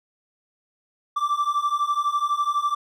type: beating tone pair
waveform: triangle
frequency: 1163 / 1175 Hz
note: D6 / D6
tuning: -17 / +1 cents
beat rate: 12 Hz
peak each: -23 / -21 dBFS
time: 1.16-2.75 s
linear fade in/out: 10 ms
effects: none